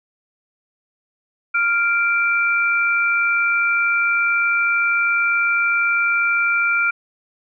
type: tone pair together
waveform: sine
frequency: 1396.7 / 2349 Hz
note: F6 / D7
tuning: 0 / 0 cents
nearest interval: major sixth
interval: 900 cents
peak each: -17 / -19 dBFS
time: 1.54-6.91 s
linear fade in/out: 10 ms
effects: none